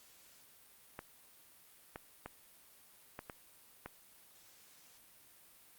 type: clicks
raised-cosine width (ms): 0.5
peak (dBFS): -28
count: 6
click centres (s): 0.991 / 1.959 / 2.26 / 3.191 / 3.298 / 3.86
effects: white hiss -62 dBFS RMS until 5.78 s + Opus 48 kbps